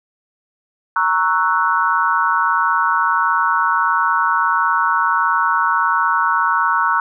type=chord; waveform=sine; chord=F# dominant seventh; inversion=first; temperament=equal; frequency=932.3 / 1108.7 / 1318.5 / 1480 Hz; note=A#5 / C#6 / E6 / F#6; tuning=0 / 0 / 0 / 0 cents; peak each=-19 dBFS; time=0.96-7 s; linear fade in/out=2 ms; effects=none